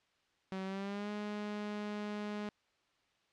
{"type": "tone with pitch glide", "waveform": "sawtooth", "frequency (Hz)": [190, 208.4], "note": ["F#3", "G#3"], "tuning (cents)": [46, 6], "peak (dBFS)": -34, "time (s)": [0.52, 2.49], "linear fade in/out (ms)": 0, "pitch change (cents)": 160, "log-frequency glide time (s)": [0.64, 1.1], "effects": ["white hiss -74 dBFS RMS until 3.32 s", "low-pass 4000 Hz 12 dB/octave"]}